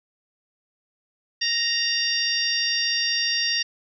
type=harmonic tone with a mistuned harmonic; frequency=932.3 Hz; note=A#5; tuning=in tune; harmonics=2 / 3 / 4 / 5 / 6; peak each=-28 / -28 / -31 / -26 / -26 dBFS; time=1.41-3.63 s; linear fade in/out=10 ms; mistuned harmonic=4; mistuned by=-43 cents; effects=none